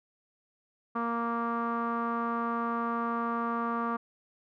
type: tone with low-pass filter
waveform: sawtooth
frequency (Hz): 233.1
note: A#3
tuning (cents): 0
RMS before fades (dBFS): -31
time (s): 0.95-3.97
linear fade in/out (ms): 10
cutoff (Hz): 1200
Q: 6.1
effects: none